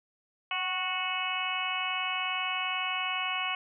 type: harmonic tone with a mistuned harmonic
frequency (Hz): 368.2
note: F#4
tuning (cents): -8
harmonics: 2 / 3 / 4 / 5 / 6 / 7 / 8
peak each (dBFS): -38 / -35 / -41 / -46 / -36 / -35 / -35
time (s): 0.51-3.55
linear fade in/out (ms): 2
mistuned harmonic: 2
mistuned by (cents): +23
effects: none